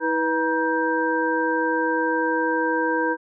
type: tone cluster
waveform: sine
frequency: 322.7 / 489.7 / 951 / 1572 Hz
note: E4 / B4 / A#5 / G6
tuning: -37 / -15 / +34 / +4 cents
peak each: -25 dBFS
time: 0-3.17 s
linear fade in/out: 50 ms
effects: none